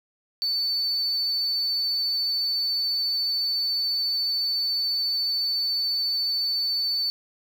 sine tone, 4507 Hz, C#8, 28 cents sharp, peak -21 dBFS, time 0.42-7.1 s, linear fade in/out 0 ms, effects tanh soft clip ceiling -20 dBFS + 8-bit

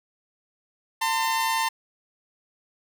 sawtooth tone pair together, 902 / 1032.4 Hz, A5 / C6, +43 / -23 cents, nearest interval major second, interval 234 cents, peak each -20 / -24 dBFS, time 1.01-1.69 s, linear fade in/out 10 ms, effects none

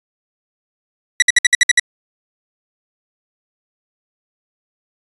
sawtooth tone bursts, 1950 Hz, B6, 23 cents flat, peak -3 dBFS, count 8, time 1.2-1.796 s, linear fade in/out 2 ms, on 22 ms, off 60 ms, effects resampled to 24000 Hz

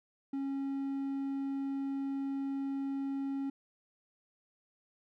triangle tone, 274.1 Hz, C#4, 19 cents flat, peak -31 dBFS, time 0.33-3.5 s, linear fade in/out 5 ms, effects none

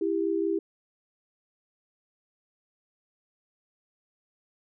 sine tone pair together, 331 / 396.5 Hz, E4 / G4, +7 / +20 cents, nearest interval minor third, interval 313 cents, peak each -27 / -27 dBFS, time 0.01-0.59 s, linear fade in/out 5 ms, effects none

